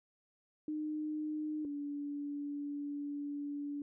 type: tone pair in turn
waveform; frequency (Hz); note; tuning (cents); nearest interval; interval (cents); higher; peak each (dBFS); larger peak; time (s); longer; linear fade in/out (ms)
sine; 305.3 / 288.2; D#4 / D4; -33 / -33; minor second; 100; first; -35 / -37; first; 0.68-1.65 / 1.65-3.82; second; 2
effects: none